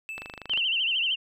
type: tone with exponential decay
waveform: triangle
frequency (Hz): 2632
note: E7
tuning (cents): -3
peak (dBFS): -30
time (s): 0.09-0.69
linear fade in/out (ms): 0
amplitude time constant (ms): 130
type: click train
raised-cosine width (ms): 0.3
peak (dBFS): -21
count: 11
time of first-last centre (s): 0.18-0.575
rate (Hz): 25.3
type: tone with vibrato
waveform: sine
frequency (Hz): 2902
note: F#7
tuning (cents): -34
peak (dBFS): -23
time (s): 0.49-1.16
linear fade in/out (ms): 20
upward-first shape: sine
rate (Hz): 13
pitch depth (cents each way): 140
effects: none